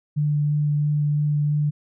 sine tone with vibrato, 148 Hz, D3, 14 cents sharp, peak -18 dBFS, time 0.16-1.71 s, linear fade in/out 20 ms, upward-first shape sine, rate 3 Hz, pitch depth 9 cents each way, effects none

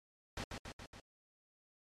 pink noise with echo, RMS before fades -41 dBFS, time 0.37-0.44 s, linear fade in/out 2 ms, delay 140 ms, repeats 4, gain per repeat -3 dB, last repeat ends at 1 s, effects low-pass 6000 Hz 12 dB/octave + MP3 64 kbps

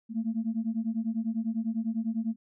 sine beating tone pair, 220 / 230 Hz, A3 / A#3, 0 / -23 cents, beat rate 10 Hz, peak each -30 / -30 dBFS, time 0.09-2.36 s, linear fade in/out 50 ms, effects tanh soft clip ceiling -21 dBFS

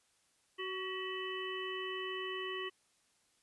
harmonic tone with a mistuned harmonic, 374.4 Hz, F#4, 20 cents sharp, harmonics 1 / 3 / 5 / 7 / 8, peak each -41 / -45 / -44 / -49 / -44 dBFS, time 0.58-2.7 s, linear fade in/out 20 ms, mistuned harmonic 5, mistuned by +47 cents, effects white hiss -73 dBFS RMS until 3.42 s + resampled to 24000 Hz

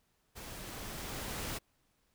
pink noise with level ramp, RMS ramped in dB -47 to -38 dBFS, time 0.35-1.59 s, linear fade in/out 20 ms, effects pink hiss -75 dBFS RMS until 2.14 s

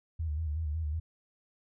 sine tone with vibrato, 77.78 Hz, D#2, in tune, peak -30 dBFS, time 0.19-1 s, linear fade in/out 10 ms, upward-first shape square, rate 5.4 Hz, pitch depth 72 cents each way, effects none

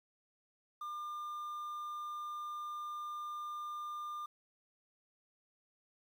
triangle tone with quantisation, 1200 Hz, D6, 37 cents sharp, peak -38 dBFS, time 0.81-4.26 s, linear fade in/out 5 ms, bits 11, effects none

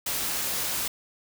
white noise, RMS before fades -29 dBFS, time 0.06-0.88 s, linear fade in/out 5 ms, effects none

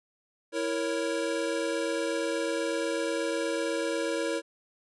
square chord, A# diminished, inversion second, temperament equal, 329.6 / 466.2 / 554.4 Hz, E4 / A#4 / C#5, 0 / 0 / 0 cents, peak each -33 dBFS, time 0.52-4.42 s, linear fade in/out 50 ms, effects resampled to 24000 Hz

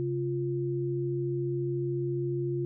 sine tone pair together, 135.02 / 349.2 Hz, C#3 / F4, -45 / 0 cents, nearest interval octave + major third, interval 1645 cents, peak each -31 / -30 dBFS, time 0-2.65 s, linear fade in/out 0 ms, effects none

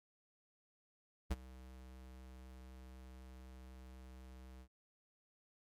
square tone with ADSR envelope, 64 Hz, C2, 38 cents flat, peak -32 dBFS, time 1.3-4.68 s, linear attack 15 ms, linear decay 33 ms, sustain -21 dB, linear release 72 ms, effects MP3 96 kbps

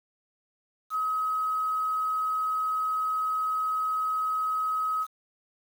sine tone with quantisation, 1272 Hz, D#6, 38 cents sharp, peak -25 dBFS, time 0.9-5.07 s, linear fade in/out 50 ms, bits 8, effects none

